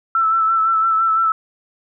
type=tone with vibrato; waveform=sine; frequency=1326 Hz; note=E6; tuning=10 cents sharp; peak=-13 dBFS; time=0.15-1.32 s; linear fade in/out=2 ms; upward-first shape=sine; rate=5.9 Hz; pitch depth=30 cents each way; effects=none